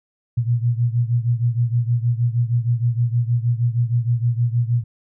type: beating tone pair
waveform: sine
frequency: 117.3 / 123.7 Hz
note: A#2 / B2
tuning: +11 / +3 cents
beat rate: 6.4 Hz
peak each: -18 / -21 dBFS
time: 0.37-4.84 s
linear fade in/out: 10 ms
effects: none